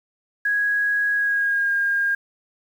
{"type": "tone with pitch glide", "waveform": "sine", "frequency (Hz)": [1658, 1615.5], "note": ["G#6", "G#6"], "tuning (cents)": [-3, -48], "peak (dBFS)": -18, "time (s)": [0.45, 2.15], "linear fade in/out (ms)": 5, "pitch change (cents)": -45, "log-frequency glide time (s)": [1.14, 1.72], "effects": ["8-bit"]}